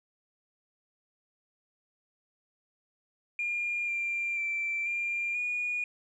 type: tone with pitch steps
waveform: sine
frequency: 2411 / 2378 / 2342 / 2392 / 2446 Hz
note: D7 / D7 / D7 / D7 / D#7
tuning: +45 / +21 / -5 / +31 / -30 cents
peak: -28 dBFS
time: 3.39-5.84 s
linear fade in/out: 2 ms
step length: 490 ms
effects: tanh soft clip ceiling -24 dBFS